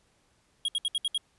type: tone bursts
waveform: square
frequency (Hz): 3286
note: G#7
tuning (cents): -19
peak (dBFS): -26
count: 6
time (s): 0.65-1.178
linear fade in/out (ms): 2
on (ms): 33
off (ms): 66
effects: pink hiss -68 dBFS RMS until 1.38 s + resampled to 24000 Hz